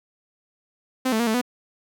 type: tone with pitch steps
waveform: sawtooth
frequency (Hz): 258.5 / 220.2 / 236.7 / 219.5 / 247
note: C4 / A3 / A#3 / A3 / B3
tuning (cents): -21 / +2 / +27 / -4 / 0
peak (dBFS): -16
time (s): 1.05-1.415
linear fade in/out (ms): 10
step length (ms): 73
effects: none